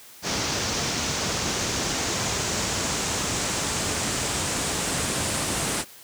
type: noise with low-pass filter sweep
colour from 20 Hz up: pink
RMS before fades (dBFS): -26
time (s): 0.22-5.85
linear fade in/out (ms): 50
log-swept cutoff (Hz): 5900 to 8900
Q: 2.3
effects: white hiss -47 dBFS RMS until 6.03 s + high-pass 80 Hz 12 dB/octave